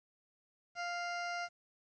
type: tone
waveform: 20% pulse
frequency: 698.5 Hz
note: F5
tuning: in tune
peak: -32 dBFS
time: 0.75-1.49 s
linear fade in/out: 50 ms
effects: resampled to 16000 Hz + 11-bit